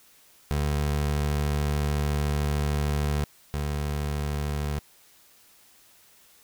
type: tone pair in turn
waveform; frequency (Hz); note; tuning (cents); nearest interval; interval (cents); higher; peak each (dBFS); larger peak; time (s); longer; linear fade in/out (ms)
25% pulse; 73.42 / 73.42; D2 / D2; 0 / 0; unison; 0; neither; -20 / -23; first; 0.51-3.24 / 3.54-4.79; first; 0
effects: white hiss -57 dBFS RMS until 6.43 s